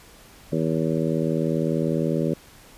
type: harmonic tone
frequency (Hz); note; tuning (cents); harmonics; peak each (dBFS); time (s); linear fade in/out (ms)
80; D#2; +49; 2 / 3 / 4 / 5 / 6 / 7; -25 / -27 / -28 / -29 / -30 / -30; 0.52-2.34; 5
effects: pink hiss -49 dBFS RMS until 2.77 s + resampled to 32000 Hz